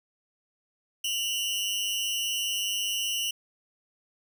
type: tone pair together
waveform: sawtooth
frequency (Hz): 2800 / 3001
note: F7 / F#7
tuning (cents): +4 / +24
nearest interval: minor second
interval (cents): 120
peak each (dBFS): -27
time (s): 1.04-3.31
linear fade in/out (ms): 5
effects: none